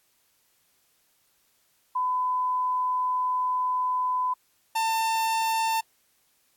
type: tone pair in turn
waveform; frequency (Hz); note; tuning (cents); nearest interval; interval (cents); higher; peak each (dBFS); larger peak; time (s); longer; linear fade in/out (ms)
sine / 45% pulse; 1006 / 896.2; B5 / A5; +32 / +32; major second; 200; first; -23; neither; 1.95-4.34 / 4.75-5.81; first; 10
effects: white hiss -67 dBFS RMS until 6.56 s + AAC 64 kbps